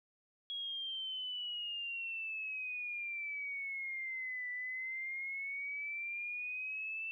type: exponential two-way sweep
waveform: sine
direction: down then up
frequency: 3322 to 1975.5 to 2668 Hz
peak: -38 dBFS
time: 0.5-7.11 s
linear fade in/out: 0 ms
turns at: 4.5 s
effects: 13-bit